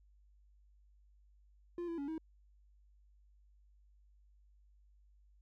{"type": "tone with pitch steps", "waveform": "triangle", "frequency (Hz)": [347.5, 335.4, 282.2, 319.4], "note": ["F4", "E4", "C#4", "D#4"], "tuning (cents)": [-9, 30, 31, 45], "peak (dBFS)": -36, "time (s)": [1.78, 2.18], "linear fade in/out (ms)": 2, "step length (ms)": 100, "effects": ["added 50 Hz sine -63 dBFS peak until 5.41 s"]}